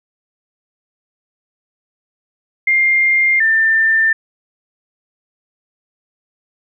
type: tone pair in turn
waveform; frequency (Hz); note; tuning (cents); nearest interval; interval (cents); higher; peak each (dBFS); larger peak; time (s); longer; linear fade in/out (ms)
sine; 2111 / 1789; C7 / A6; +15 / +28; minor third; 287; first; -10; neither; 2.67-3.4 / 3.4-4.13; neither; 5
effects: none